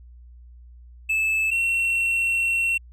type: tone pair in turn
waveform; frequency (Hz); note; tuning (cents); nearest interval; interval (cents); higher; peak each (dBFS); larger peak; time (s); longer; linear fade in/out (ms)
triangle; 2619 / 2719; E7 / F7; -12 / -47; minor second; 65; second; -18; neither; 1.09-1.51 / 1.51-2.78; second; 10
effects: added 60 Hz sine -43 dBFS peak until 2.92 s